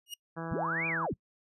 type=tone with exponential growth; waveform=sawtooth; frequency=2868 Hz; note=F7; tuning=45 cents sharp; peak=-31 dBFS; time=0.06-0.14 s; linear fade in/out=5 ms; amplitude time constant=17 ms
type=harmonic tone; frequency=164.81 Hz; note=E3; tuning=in tune; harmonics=1 / 2 / 3 / 4 / 5 / 6 / 7 / 8 / 9 / 10; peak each=-39 / -42 / -44 / -45 / -46 / -47 / -47 / -48 / -49 / -49 dBFS; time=0.36-1.07 s; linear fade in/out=20 ms
type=linear two-way sweep; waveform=sine; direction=up then down; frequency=37 to 2489 to 37 Hz; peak=-30 dBFS; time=0.51-1.14 s; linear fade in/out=10 ms; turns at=0.87 s
effects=noise-tail reverb RT60 0.1 s tail -26 dB re dry + resampled to 32000 Hz